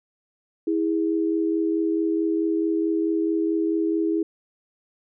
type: tone pair together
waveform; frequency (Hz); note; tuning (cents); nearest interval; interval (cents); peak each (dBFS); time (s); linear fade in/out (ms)
sine; 325.4 / 410; E4 / G#4; -22 / -22; major third; 400; -21 / -26; 0.67-4.23; 5
effects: none